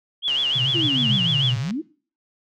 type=tone with vibrato; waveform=sine; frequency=3102 Hz; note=G7; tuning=19 cents flat; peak=-19 dBFS; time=0.22-1.54 s; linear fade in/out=50 ms; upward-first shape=sine; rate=6.7 Hz; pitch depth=180 cents each way
type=click train; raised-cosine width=0.2 ms; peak=-19 dBFS; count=198; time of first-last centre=0.28-1.708 s; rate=138 Hz
type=band-pass noise; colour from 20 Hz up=pink; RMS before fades=-27 dBFS; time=0.55-1.57 s; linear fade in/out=10 ms; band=120 to 140 Hz; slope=96 dB/octave
type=exponential two-way sweep; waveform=sine; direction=down then up; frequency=354.6 to 109.7 to 354.6 Hz; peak=-23 dBFS; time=0.74-1.82 s; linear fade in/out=20 ms; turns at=1.58 s
effects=noise-tail reverb RT60 0.4 s tail -20 dB re dry